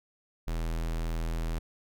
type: tone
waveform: square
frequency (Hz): 40.98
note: E1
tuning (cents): -9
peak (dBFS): -30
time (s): 0.47-1.59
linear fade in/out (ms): 10
effects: none